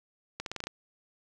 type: accelerating click train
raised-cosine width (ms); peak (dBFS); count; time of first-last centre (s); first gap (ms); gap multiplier
0.2; -18; 7; 0.4-0.67; 62; 0.87
effects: none